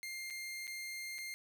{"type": "tone with dropouts", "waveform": "sawtooth", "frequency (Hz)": 2111, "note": "C7", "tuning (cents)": 15, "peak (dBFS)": -38, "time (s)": [0.03, 1.34], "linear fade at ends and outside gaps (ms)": 0, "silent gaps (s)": [[0.301, 0.306], [0.67, 0.677], [1.183, 1.187]], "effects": []}